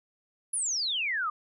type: exponential sweep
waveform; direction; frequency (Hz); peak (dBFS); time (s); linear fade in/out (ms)
sine; down; 10620 to 1177; -27; 0.53-1.3; 5
effects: none